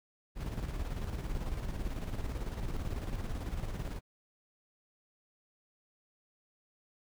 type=noise with tremolo; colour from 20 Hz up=brown; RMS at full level=-35 dBFS; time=0.35-4.01 s; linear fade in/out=50 ms; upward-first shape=square; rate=18 Hz; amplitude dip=45%; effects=none

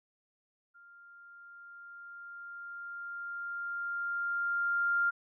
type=tone with level ramp; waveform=sine; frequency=1396.9 Hz; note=F6; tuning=in tune; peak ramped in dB=-54 to -25 dBFS; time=0.74-5.11 s; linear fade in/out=20 ms; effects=none

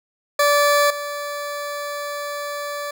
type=tone with level steps; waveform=20% pulse; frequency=580 Hz; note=D5; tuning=22 cents flat; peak=-9 / -21 dBFS; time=0.39-2.91 s; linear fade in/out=5 ms; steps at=0.9 s; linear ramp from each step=5 ms; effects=none

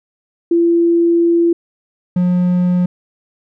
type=tone pair in turn; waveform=sine / triangle; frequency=339.4 / 179.07 Hz; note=F4 / F3; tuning=-49 / +44 cents; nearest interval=major seventh; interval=1107 cents; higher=first; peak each=-9 dBFS; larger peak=neither; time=0.51-1.53 / 2.16-2.86 s; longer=first; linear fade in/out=5 ms; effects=none

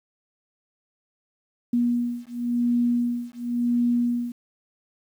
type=beating tone pair; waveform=sine; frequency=239.8 / 240.74 Hz; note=A#3 / B3; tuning=+49 / -44 cents; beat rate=0.94 Hz; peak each=-24 dBFS; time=1.73-4.32 s; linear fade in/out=5 ms; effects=9-bit

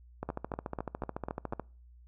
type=two click trains; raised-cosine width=1 ms; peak=-21 / -21 dBFS; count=6 / 20; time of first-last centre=0.29-1.534 / 0.23-1.597 s; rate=4.02 / 13.9 Hz; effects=noise-tail reverb RT60 0.4 s tail -25 dB re dry + added 60 Hz sine -53 dBFS peak until 2.07 s

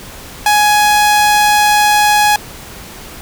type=tone; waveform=sawtooth; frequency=836 Hz; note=G#5; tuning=11 cents sharp; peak=-4 dBFS; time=0.46-2.36 s; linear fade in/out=2 ms; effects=pink hiss -32 dBFS RMS until 3.21 s

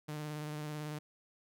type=tone with vibrato; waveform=sawtooth; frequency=150.8 Hz; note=D3; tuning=46 cents sharp; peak=-35 dBFS; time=0.08-0.99 s; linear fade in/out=10 ms; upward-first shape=square; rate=18 Hz; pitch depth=20 cents each way; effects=none

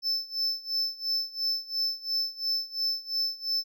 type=tone with tremolo; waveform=triangle; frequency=5274 Hz; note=E8; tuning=in tune; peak=-23 dBFS; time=0.02-3.64 s; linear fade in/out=50 ms; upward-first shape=sine; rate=2.9 Hz; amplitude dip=90%; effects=none

